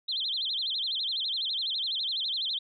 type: tone with vibrato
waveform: sine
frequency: 3598 Hz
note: A7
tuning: 38 cents sharp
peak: -28 dBFS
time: 0.08-2.59 s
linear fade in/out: 10 ms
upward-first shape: sine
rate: 12 Hz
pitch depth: 270 cents each way
effects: none